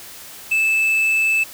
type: tone with quantisation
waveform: triangle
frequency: 2625 Hz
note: E7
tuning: 8 cents flat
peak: -13 dBFS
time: 0.51-1.44 s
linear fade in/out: 10 ms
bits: 7
effects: white hiss -38 dBFS RMS until 1.53 s